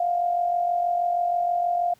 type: tone with amplitude modulation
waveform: sine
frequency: 701 Hz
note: F5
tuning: 6 cents sharp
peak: -18 dBFS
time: 0-1.94 s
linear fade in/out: 5 ms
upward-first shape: sine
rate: 46.3 Hz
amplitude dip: 55%
effects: pink hiss -60 dBFS RMS until 1.99 s